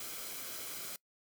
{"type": "noise with comb filter", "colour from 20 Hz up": "white", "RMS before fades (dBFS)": -43, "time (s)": [0, 0.96], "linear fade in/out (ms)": 2, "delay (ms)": 1.1, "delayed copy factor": -0.5, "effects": ["noise-tail reverb RT60 0.1 s tail -23 dB re dry"]}